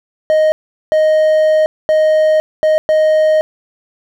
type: tone bursts at uneven times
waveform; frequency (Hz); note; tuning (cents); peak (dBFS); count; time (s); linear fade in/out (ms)
triangle; 622.3; D#5; 0; -6; 5; 0.3-0.52 / 0.92-1.66 / 1.89-2.4 / 2.63-2.78 / 2.89-3.41; 0
effects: none